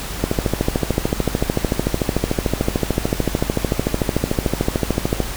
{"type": "click train", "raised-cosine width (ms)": 2, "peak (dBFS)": -3, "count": 68, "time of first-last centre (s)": [0.24, 5.203], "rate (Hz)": 13.5, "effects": ["added 50 Hz sine -29 dBFS peak until 5.36 s", "pink hiss -29 dBFS RMS until 5.36 s"]}